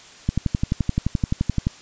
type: click train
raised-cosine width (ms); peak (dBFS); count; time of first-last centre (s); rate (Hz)
5; -7; 17; 0.29-1.669; 11.6
effects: white hiss -45 dBFS RMS until 1.81 s + resampled to 16000 Hz